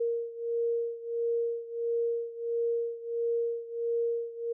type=beating tone pair; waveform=sine; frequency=466.2 / 467.7 Hz; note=A#4 / A#4; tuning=0 / +6 cents; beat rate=1.5 Hz; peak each=-30 / -33 dBFS; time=0-4.53 s; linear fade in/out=10 ms; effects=none